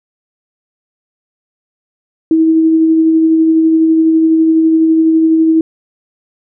sine tone with tremolo, 321.8 Hz, E4, 42 cents flat, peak -5 dBFS, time 2.31-5.61 s, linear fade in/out 2 ms, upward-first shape sine, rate 12 Hz, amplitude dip 25%, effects none

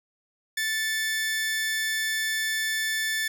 sawtooth tone pair together, 1760 / 2215 Hz, A6 / C#7, 0 / -2 cents, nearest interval major third, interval 398 cents, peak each -22 / -33 dBFS, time 0.57-3.28 s, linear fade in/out 5 ms, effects none

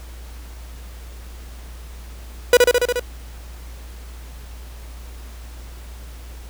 45% pulse tone with echo, 490 Hz, B4, 14 cents flat, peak -7 dBFS, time 2.53-2.57 s, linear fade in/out 2 ms, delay 71 ms, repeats 6, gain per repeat -2 dB, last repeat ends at 2.996 s, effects added 59 Hz sine -34 dBFS peak until 6.49 s + pink hiss -45 dBFS RMS until 6.49 s

